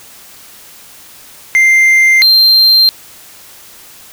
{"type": "tone pair in turn", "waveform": "triangle", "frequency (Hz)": [2093, 4162], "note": ["C7", "C8"], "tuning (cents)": [0, -10], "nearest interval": "octave", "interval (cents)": 1190, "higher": "second", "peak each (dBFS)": -3, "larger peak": "neither", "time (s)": [[1.55, 2.22], [2.22, 2.89]], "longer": "neither", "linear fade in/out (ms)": 0, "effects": ["white hiss -37 dBFS RMS until 4.12 s"]}